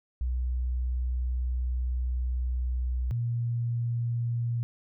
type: tone pair in turn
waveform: sine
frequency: 62.1 / 118.28 Hz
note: B1 / A#2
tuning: +10 / +26 cents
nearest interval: major seventh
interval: 1116 cents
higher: second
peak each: -26 dBFS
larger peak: neither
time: 0.21-3.11 / 3.11-4.63 s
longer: first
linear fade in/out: 0 ms
effects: none